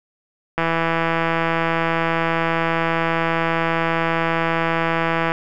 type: click train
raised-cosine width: 0.5 ms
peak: -5 dBFS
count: 783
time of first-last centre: 0.58-5.319 s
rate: 165 Hz
effects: none